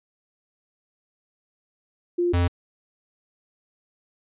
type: tone pair in turn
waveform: sine / square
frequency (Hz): 350 / 87.5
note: F4 / F2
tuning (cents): +4 / +4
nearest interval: 2 octaves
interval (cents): 2400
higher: first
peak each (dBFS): -19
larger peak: neither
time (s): 2.18-2.33 / 2.33-2.48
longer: neither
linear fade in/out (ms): 10
effects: resampled to 8000 Hz